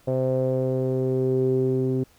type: tone with low-pass filter sweep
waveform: sawtooth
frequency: 130 Hz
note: C3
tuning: 11 cents flat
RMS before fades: -23 dBFS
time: 0.07-2.04 s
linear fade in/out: 10 ms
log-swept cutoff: 560 to 340 Hz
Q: 6.2
effects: pink hiss -58 dBFS RMS until 2.18 s